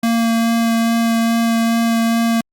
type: tone with vibrato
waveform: square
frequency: 229.6 Hz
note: A#3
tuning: 26 cents flat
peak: -14 dBFS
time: 0.03-2.41 s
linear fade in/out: 5 ms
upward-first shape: sine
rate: 2.4 Hz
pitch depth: 9 cents each way
effects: Opus 48 kbps